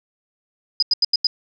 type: tone bursts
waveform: sine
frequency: 4978 Hz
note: D#8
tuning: in tune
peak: -13 dBFS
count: 5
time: 0.8-1.269 s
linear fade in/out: 2 ms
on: 25 ms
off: 86 ms
effects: none